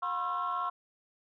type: tone cluster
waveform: sine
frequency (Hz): 716 / 1004 / 1081 / 1347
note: F5 / B5 / C#6 / E6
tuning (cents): +43 / +28 / -44 / +37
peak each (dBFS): -38 / -39 / -31 / -35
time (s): 0.02-0.7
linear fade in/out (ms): 10
effects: tanh soft clip ceiling -25 dBFS